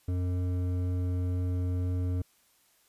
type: tone with hard clipping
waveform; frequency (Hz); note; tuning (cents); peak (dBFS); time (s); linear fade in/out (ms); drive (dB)
sine; 90.2; F#2; -44; -29; 0.08-2.22; 5; 10
effects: white hiss -66 dBFS RMS until 2.88 s + resampled to 32000 Hz